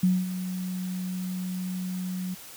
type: tone with ADSR envelope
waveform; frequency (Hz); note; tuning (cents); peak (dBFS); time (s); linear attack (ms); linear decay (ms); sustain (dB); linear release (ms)
sine; 183.6; F#3; -13; -17; 0.03-2.35; 6; 220; -12; 15
effects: white hiss -45 dBFS RMS until 2.56 s